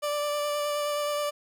30% pulse tone with vibrato, 587.3 Hz, D5, in tune, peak -24 dBFS, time 0.02-1.31 s, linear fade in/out 20 ms, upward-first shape sine, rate 9.5 Hz, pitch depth 13 cents each way, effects none

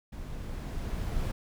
brown noise with level ramp, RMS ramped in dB -40 to -30 dBFS, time 0.12-1.32 s, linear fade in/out 10 ms, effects none

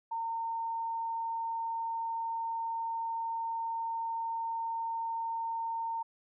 sine tone, 913 Hz, A#5, 36 cents flat, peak -32 dBFS, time 0.11-6.03 s, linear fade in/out 10 ms, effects none

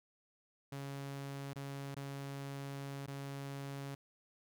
sawtooth tone with dropouts, 138.9 Hz, C#3, 4 cents sharp, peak -38 dBFS, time 0.72-3.95 s, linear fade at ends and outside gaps 5 ms, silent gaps 1.533-1.558 / 1.947-1.965 / 3.064-3.077 s, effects none

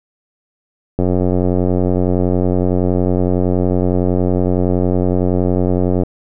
click train, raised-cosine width 2 ms, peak -3 dBFS, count 459, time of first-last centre 0.99-6.034 s, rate 90.8 Hz, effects none

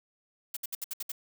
blue noise bursts, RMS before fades -35 dBFS, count 7, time 0.54-1.119 s, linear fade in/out 5 ms, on 27 ms, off 65 ms, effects none

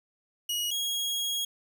sawtooth tone pair in turn, 2900 / 3296 Hz, F#7 / G#7, -35 / -14 cents, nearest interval major second, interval 221 cents, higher second, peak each -25 dBFS, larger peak neither, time 0.49-0.71 / 0.71-1.45 s, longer second, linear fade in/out 5 ms, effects none

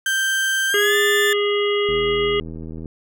35% pulse tone with pitch glide, 1568 to 1760 Hz, G6 to A6, 0 to 0 cents, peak -16 dBFS, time 0.06-1.33 s, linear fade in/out 2 ms, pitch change +200 cents, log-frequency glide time 0.68-0.96 s
harmonic tone, 410.2 Hz, G#4, 21 cents flat, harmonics 1 / 3 / 5 / 7 / 8, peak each -18 / -28 / -27 / -27 / -30 dBFS, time 0.74-2.4 s, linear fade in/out 2 ms
click train, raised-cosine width 3 ms, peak -21 dBFS, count 79, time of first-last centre 1.89-2.858 s, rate 80.6 Hz
effects none

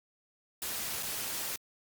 white noise with dropouts, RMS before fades -36 dBFS, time 0.62-1.56 s, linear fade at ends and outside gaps 1 ms, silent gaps 1.026-1.03 s, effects Opus 48 kbps

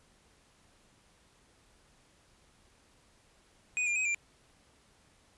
square tone with pitch steps, 2485 / 2399 / 2524 / 2373 Hz, D#7 / D7 / D#7 / D7, -3 / +36 / +24 / +17 cents, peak -29 dBFS, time 3.77-4.146 s, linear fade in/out 0 ms, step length 94 ms, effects pink hiss -65 dBFS RMS until 5.37 s + resampled to 24000 Hz

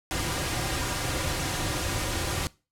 pink noise with comb filter, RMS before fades -29 dBFS, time 0.11-2.47 s, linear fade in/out 0 ms, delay 4.6 ms, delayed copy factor -0.6, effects noise-tail reverb RT60 0.3 s tail -21 dB re dry + low-pass 11000 Hz 12 dB/octave

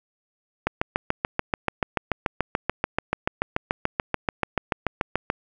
click train, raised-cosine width 0.5 ms, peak -6 dBFS, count 33, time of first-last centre 0.67-5.301 s, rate 6.91 Hz, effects none

